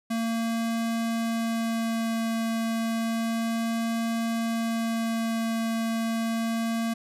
square tone with vibrato, 227.7 Hz, A#3, 40 cents flat, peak -26 dBFS, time 0.1-6.94 s, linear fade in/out 10 ms, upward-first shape sine, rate 0.31 Hz, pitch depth 8 cents each way, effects resampled to 32000 Hz

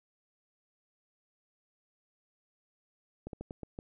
slowing click train, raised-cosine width 2 ms, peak -27 dBFS, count 6, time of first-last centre 3.27-3.789 s, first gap 62 ms, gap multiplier 1.26, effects none

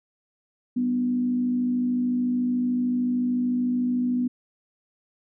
sine tone with frequency modulation, 246.9 Hz, B3, in tune, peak -21 dBFS, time 0.76-4.28 s, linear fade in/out 10 ms, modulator 53.6 Hz, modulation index 0.34, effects none

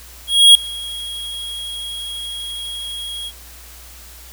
square tone with ADSR envelope, 3296 Hz, G#7, 14 cents flat, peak -3 dBFS, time 0.27-3.32 s, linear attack 280 ms, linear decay 3 ms, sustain -23 dB, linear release 48 ms, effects added 60 Hz sine -41 dBFS peak until 4.32 s + white hiss -41 dBFS RMS until 4.32 s

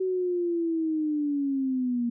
sine linear sweep, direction down, 377.7 to 234.6 Hz, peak -24 dBFS, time 0-2.1 s, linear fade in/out 10 ms, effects none

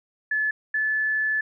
sine tone pair in turn, 1725 / 1733.9 Hz, A6 / A6, -35 / -26 cents, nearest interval unison, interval 9 cents, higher second, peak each -21 dBFS, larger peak neither, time 0.31-0.51 / 0.74-1.41 s, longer second, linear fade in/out 5 ms, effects none

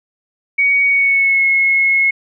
sine tone with pitch glide, 2245 to 2174 Hz, C#7 to C#7, +21 to -34 cents, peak -10 dBFS, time 0.58-2.11 s, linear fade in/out 10 ms, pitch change -55 cents, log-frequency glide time 0.86-1.45 s, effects none

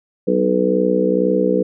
harmonic tone with a mistuned harmonic, 62.1 Hz, B1, 10 cents sharp, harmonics 3 / 4 / 5 / 6 / 7 / 8, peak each -20 / -25 / -21 / -28 / -19 / -18 dBFS, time 0.27-1.63 s, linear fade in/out 10 ms, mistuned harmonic 3, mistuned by +30 cents, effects none

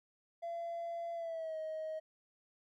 triangle tone with pitch glide, 679 to 629.9 Hz, F5 to D#5, -49 to +21 cents, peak -35 dBFS, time 0.42-2 s, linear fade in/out 20 ms, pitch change -130 cents, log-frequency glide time 1.14-1.58 s, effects tanh soft clip ceiling -34 dBFS

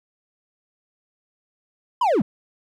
triangle linear sweep, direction down, 1046.5 to 155.8 Hz, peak -14 dBFS, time 2.01-2.22 s, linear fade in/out 5 ms, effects none

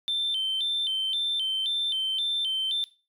triangle tone with vibrato, 3322 Hz, G#7, in tune, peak -22 dBFS, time 0.08-2.84 s, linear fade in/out 0 ms, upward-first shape square, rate 1.9 Hz, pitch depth 120 cents each way, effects noise-tail reverb RT60 0.3 s tail -18 dB re dry + tanh soft clip ceiling -22 dBFS

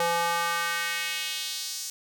square tone with high-pass filter sweep, 170 Hz, F3, 46 cents flat, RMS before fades -29 dBFS, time 0-1.9 s, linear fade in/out 2 ms, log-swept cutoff 630 to 6100 Hz, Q 1.7, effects none

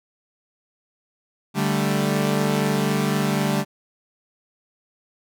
sawtooth chord, D suspended fourth, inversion none, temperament equal, 146.83 / 196 / 220 Hz, D3 / G3 / A3, 0 / 0 / 0 cents, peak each -20 / -19 / -21 dBFS, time 1.54-3.65 s, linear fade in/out 50 ms, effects none

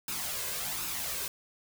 white noise with flanger, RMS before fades -35 dBFS, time 0.08-1.28 s, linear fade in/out 2 ms, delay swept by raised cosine 0.76 to 1.96 ms, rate 1.3 Hz, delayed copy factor +0.55, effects none

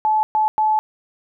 sine tone bursts at uneven times, 863 Hz, A5, 34 cents flat, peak -14 dBFS, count 3, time 0.05-0.23 / 0.35-0.48 / 0.58-0.79 s, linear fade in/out 0 ms, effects none

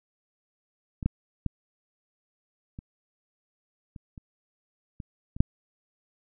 clicks, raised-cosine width 5 ms, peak -21 / -11 / -15 / -26 / -29 / -30 / -25 / -26 / -6 dBFS, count 9, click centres 1.028 / 1.06 / 1.463 / 2.789 / 3.962 / 4.178 / 5.002 / 5.365 / 5.405 s, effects none

